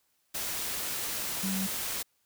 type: tone in noise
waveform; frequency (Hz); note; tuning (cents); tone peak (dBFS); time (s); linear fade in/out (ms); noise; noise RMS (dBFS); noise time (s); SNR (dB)
sine; 192.3; G3; -33; -30; 1.43-1.67; 10; white; -34; 0.34-2.03; +1
effects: white hiss -73 dBFS RMS until 2.25 s